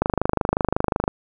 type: click train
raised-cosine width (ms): 1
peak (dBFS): -4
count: 28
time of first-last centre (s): 0.02-1.079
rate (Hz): 25.5
effects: none